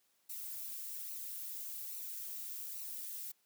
violet noise with flanger, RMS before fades -44 dBFS, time 0.29-3.32 s, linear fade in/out 10 ms, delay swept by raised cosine 0.58 to 3.38 ms, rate 1.2 Hz, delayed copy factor -0.55, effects white hiss -75 dBFS RMS until 3.45 s + high-pass 150 Hz 12 dB/octave

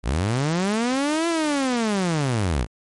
sawtooth linear two-way sweep, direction up then down, 49 to 341 to 49 Hz, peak -16 dBFS, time 0.03-2.67 s, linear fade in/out 50 ms, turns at 1.28 s, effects MP3 48 kbps

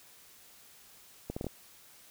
accelerating click train, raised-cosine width 2 ms, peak -22 dBFS, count 5, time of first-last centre 1.3-1.467 s, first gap 65 ms, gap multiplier 0.71, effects white hiss -57 dBFS RMS until 2.1 s

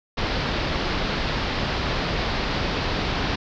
pink low-pass noise, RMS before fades -25 dBFS, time 0.17-3.36 s, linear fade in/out 10 ms, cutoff 5000 Hz, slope 48 dB/octave, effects none

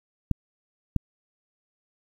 clicks, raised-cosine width 5 ms, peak -10 dBFS, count 2, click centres 0.313 / 0.963 s, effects 8-bit

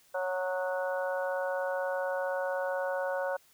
harmonic tone with a mistuned harmonic, 184.2 Hz, F#3, 7 cents flat, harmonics 3 / 4 / 5 / 6 / 7 / 8, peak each -31 / -39 / -39 / -44 / -48 / -38 dBFS, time 0.14-3.37 s, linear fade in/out 10 ms, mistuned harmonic 7, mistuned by -27 cents, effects white hiss -63 dBFS RMS until 3.53 s

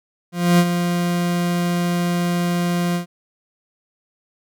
40% pulse tone with ADSR envelope, 174.61 Hz, F3, in tune, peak -9 dBFS, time 0.32-3.06 s, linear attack 270 ms, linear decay 53 ms, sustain -8 dB, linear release 110 ms, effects none

